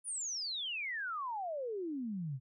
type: exponential sweep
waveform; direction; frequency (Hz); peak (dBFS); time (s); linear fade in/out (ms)
sine; down; 10000 to 123.47; -36; 0.04-2.4; 50
effects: none